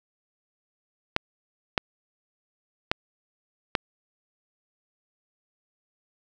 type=clicks; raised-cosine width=0.3 ms; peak=-5 dBFS; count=4; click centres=1.164 / 1.778 / 2.915 / 3.752 s; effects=none